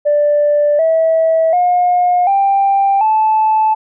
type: tone with pitch steps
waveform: sine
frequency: 588 / 648.7 / 715.6 / 789.4 / 870.9 Hz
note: D5 / E5 / F5 / G5 / A5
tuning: +2 / -28 / +42 / +12 / -18 cents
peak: -8 dBFS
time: 0.05-3.75 s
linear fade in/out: 20 ms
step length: 740 ms
effects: tanh soft clip ceiling -5 dBFS